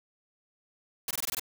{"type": "noise bursts", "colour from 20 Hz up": "white", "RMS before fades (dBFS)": -32, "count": 7, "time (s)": [1.08, 1.396], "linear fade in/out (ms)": 2, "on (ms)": 28, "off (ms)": 20, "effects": []}